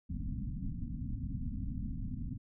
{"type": "low-pass noise", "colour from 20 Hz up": "pink", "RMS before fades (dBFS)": -38, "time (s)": [0.09, 2.38], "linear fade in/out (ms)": 20, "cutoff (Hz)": 270, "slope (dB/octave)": 96, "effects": []}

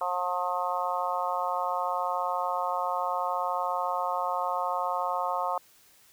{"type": "harmonic tone", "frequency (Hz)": 179.3, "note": "F3", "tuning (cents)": 46, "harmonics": [3, 4, 5, 6, 7], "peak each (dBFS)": [-35, -32, -32, -32, -35], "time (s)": [0.01, 5.58], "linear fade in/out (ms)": 2, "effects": ["white hiss -59 dBFS RMS until 6.12 s"]}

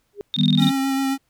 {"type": "tone with exponential growth", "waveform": "sine", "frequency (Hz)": 407.2, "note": "G#4", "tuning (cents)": -34, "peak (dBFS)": -23, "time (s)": [0.13, 0.21], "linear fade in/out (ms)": 0, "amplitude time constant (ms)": 17}
{"type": "tone bursts", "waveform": "sine", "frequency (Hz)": 3673, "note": "A#7", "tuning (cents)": -26, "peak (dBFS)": -20, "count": 8, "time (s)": [0.34, 0.693], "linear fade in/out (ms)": 0, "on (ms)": 24, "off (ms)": 23}
{"type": "chord", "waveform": "sine", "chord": "Eb augmented", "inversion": "none", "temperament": "equal with one note detuned", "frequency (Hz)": [155.56, 196, 245], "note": ["Eb3", "G3", "B3"], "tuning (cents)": [0, 0, -14], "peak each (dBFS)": -19, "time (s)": [0.36, 0.72], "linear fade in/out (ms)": 50}
{"type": "tone with vibrato", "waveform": "square", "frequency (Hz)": 270, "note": "C#4", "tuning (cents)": -45, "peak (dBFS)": -20, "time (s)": [0.57, 1.18], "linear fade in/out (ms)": 50, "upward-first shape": "sine", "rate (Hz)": 7.4, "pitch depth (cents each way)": 16}
{"effects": ["pink hiss -68 dBFS RMS until 1.29 s"]}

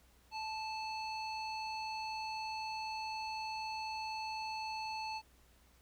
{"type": "tone with low-pass filter", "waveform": "square", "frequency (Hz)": 876, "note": "A5", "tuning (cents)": -8, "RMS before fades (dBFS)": -41, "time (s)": [0.31, 5.22], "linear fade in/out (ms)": 50, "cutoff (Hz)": 4100, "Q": 2.7, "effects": ["added 61 Hz sine -66 dBFS peak until 5.81 s", "pink hiss -68 dBFS RMS until 5.81 s"]}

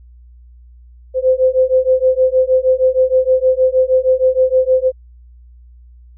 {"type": "beating tone pair", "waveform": "sine", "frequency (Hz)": [513, 519.4], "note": ["C5", "C5"], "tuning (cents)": [-34, -13], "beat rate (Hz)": 6.4, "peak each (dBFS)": -13, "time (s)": [1.14, 4.92], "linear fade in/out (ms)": 50, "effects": ["added 60 Hz sine -39 dBFS peak until 6.17 s"]}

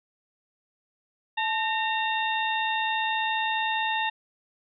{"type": "harmonic tone with a mistuned harmonic", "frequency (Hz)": 915, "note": "A#5", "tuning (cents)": -32, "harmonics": [1, 2, 3, 4], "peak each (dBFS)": [-27, -30, -32, -33], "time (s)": [1.37, 4.1], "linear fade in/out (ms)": 10, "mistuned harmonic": 1, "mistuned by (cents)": -76, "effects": []}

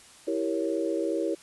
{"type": "chord", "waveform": "sine", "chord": "E diminished seventh", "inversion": "none", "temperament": "equal", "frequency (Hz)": [329.6, 392, 466.2, 554.4], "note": ["E4", "G4", "Bb4", "Db5"], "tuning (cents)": [0, 0, 0, 0], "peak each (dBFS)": [-29, -32, -32, -32], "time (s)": [0.27, 1.35], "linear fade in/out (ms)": 10, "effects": ["white hiss -52 dBFS RMS until 1.42 s", "resampled to 24000 Hz"]}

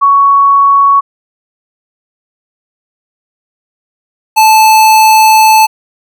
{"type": "tone pair in turn", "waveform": ["sine", "square"], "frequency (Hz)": [1116, 873.4], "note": ["C#6", "A5"], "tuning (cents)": [11, -13], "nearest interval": "major third", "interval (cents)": 424, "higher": "first", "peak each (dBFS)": -3, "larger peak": "neither", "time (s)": [[0.01, 1.01], [4.36, 5.67]], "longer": "second", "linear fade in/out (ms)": 20, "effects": []}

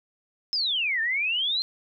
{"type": "exponential two-way sweep", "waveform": "sine", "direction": "down then up", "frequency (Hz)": [5274, 1760, 4230], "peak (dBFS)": -23, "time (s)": [0.53, 1.62], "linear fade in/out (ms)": 0, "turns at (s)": 1.01, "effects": []}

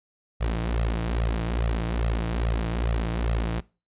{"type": "tone with flanger", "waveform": "sawtooth", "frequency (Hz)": 56.8, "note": "A#1", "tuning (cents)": -44, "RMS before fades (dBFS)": -26, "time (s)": [0.4, 3.61], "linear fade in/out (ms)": 20, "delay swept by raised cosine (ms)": [1.5, 6.5], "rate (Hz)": 2.4, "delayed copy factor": 0.95, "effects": ["noise-tail reverb RT60 0.3 s tail -21 dB re dry", "resampled to 8000 Hz"]}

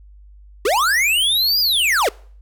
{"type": "linear two-way sweep", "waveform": "square", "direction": "up then down", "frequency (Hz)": [351.2, 4978, 351.2], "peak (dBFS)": -15, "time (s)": [0.65, 2.09], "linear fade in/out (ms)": 5, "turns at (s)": 1.6, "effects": ["noise-tail reverb RT60 0.5 s tail -24 dB re dry", "added 50 Hz sine -41 dBFS peak until 2.41 s"]}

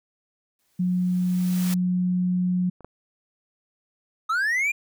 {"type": "noise with exponential growth", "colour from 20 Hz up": "white", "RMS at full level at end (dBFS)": -32, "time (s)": [0.59, 1.74], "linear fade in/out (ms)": 1, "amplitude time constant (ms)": 250}
{"type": "tone", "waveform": "sine", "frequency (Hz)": 180.8, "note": "F#3", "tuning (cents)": -40, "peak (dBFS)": -20, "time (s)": [0.79, 2.7], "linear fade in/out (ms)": 10}
{"type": "clicks", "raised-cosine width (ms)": 1, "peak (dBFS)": [-33, -25], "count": 2, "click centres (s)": [2.807, 2.846]}
{"type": "linear sweep", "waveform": "triangle", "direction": "up", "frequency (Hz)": [1244.5, 2439], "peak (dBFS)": -19, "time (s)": [4.29, 4.72], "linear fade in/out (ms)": 10}
{"effects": []}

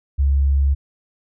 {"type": "tone", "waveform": "sine", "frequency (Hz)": 69.3, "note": "C#2", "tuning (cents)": 0, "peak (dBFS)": -13, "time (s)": [0.18, 0.75], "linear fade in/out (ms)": 20, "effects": []}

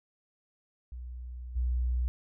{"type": "tone with level steps", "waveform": "sine", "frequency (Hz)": 61.5, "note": "B1", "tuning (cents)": -7, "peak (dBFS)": [-38, -26], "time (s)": [0.92, 2.08], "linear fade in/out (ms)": 0, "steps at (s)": 1.55, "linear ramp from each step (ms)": 20, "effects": []}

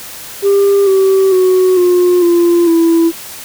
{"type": "tone with pitch steps", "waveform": "sine", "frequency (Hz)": [398.6, 384.4, 370.6, 357.4, 344.6, 332.3], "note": ["G4", "G4", "F#4", "F4", "F4", "E4"], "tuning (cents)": [29, -34, 3, 40, -23, 14], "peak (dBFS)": -4, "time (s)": [0.42, 3.12], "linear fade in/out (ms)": 50, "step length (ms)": 450, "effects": ["tanh soft clip ceiling -5 dBFS", "white hiss -29 dBFS RMS until 3.44 s"]}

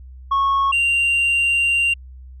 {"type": "tone pair in turn", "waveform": "sine", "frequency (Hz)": [1100, 2772], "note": ["C#6", "F7"], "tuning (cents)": [-14, -14], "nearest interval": "octave + major third", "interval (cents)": 1600, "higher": "second", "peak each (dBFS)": -12, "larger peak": "neither", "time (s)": [[0.31, 0.72], [0.72, 1.94]], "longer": "second", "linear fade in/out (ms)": 10, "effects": ["tanh soft clip ceiling -14 dBFS", "added 64 Hz sine -36 dBFS peak until 2.4 s"]}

